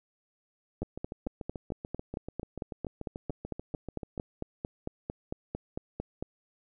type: two click trains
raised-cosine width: 2 ms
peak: -20 / -24 dBFS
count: 25 / 24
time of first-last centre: 0.82-6.225 / 0.83-4.178 s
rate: 4.44 / 6.87 Hz
effects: none